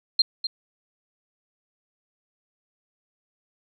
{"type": "tone with echo", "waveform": "sine", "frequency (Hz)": 4186, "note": "C8", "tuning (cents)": 0, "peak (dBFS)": -14, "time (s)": [0.19, 0.22], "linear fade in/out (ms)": 5, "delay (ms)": 250, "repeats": 1, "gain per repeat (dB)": -10, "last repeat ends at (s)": 0.47, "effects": []}